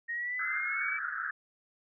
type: linear sweep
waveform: sine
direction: up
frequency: 1856 to 2312 Hz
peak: -32 dBFS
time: 0.08-0.99 s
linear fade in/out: 20 ms
type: band-pass noise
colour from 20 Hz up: white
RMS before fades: -36 dBFS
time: 0.39-1.31 s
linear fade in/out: 5 ms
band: 1300 to 1700 Hz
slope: 96 dB/octave
effects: none